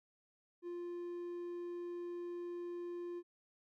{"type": "tone", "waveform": "triangle", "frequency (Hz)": 349.2, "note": "F4", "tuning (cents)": 0, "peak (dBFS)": -39, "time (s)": [0.62, 3.23], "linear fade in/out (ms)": 50, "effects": []}